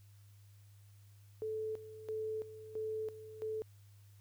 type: tone with tremolo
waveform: sine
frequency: 436.1 Hz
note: A4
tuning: 15 cents flat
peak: -36 dBFS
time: 1.42-3.62 s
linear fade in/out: 0 ms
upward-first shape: square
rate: 1.5 Hz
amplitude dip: 75%
effects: added 101 Hz sine -57 dBFS peak until 4.2 s + white hiss -71 dBFS RMS until 4.2 s